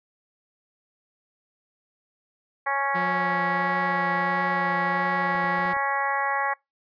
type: harmonic tone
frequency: 277.2 Hz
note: C#4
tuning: in tune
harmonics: 2 / 3 / 4 / 5 / 6 / 7 / 8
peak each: -34 / -27 / -28 / -36 / -31 / -30 / -39 dBFS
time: 2.66-6.54 s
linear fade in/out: 10 ms
type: tone with vibrato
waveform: sawtooth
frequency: 177.9 Hz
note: F3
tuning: 32 cents sharp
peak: -26 dBFS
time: 2.94-5.74 s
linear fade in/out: 20 ms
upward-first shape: triangle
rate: 1.5 Hz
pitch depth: 22 cents each way
type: clicks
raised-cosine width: 2 ms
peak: -31 dBFS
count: 6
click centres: 5.353 / 5.442 / 5.591 / 5.658 / 5.736 / 5.767 s
effects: noise-tail reverb RT60 0.2 s tail -25 dB re dry + resampled to 11025 Hz